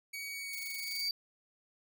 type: tone with pitch glide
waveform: sawtooth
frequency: 2254 to 2232 Hz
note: C#7 to C#7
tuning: +28 to +11 cents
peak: -36 dBFS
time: 0.13-1.09 s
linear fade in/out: 10 ms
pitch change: -17 cents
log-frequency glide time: 0.33-0.58 s
type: tone with exponential growth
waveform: triangle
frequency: 4649 Hz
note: D8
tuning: 18 cents flat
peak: -29 dBFS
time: 0.32-1.11 s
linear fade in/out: 2 ms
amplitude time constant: 170 ms
type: noise bursts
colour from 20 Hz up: violet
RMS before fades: -43 dBFS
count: 12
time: 0.53-1.013 s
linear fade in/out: 2 ms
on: 21 ms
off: 21 ms
effects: none